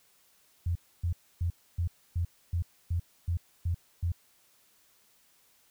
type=tone bursts; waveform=sine; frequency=86 Hz; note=F2; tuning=26 cents flat; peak=-26 dBFS; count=10; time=0.66-4.12 s; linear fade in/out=5 ms; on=94 ms; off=280 ms; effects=white hiss -65 dBFS RMS until 5.7 s